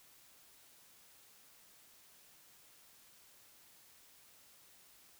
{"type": "silence", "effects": ["white hiss -63 dBFS RMS until 5.19 s"]}